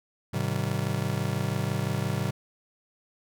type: chord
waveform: square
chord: Ab major seventh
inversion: none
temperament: just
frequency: 103.83 / 129.78 / 155.74 / 194.67 Hz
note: Ab2 / C3 / Eb3 / G3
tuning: 0 / -14 / +2 / -12 cents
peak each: -33 / -31 / -34 / -34 dBFS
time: 0.33-2.31 s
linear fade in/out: 10 ms
effects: none